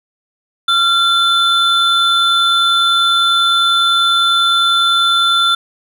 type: tone pair together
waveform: triangle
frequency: 1375 / 3517 Hz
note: F6 / A7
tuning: -27 / -1 cents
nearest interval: octave + major third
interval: 1626 cents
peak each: -11 dBFS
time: 0.68-5.55 s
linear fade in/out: 5 ms
effects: none